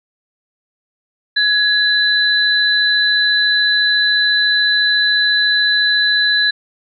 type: tone pair together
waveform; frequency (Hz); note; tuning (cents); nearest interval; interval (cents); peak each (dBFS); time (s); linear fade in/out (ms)
sine; 1683 / 4003; G#6 / B7; +23 / +23; octave + minor third; 1500; -14; 1.36-6.51; 10
effects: none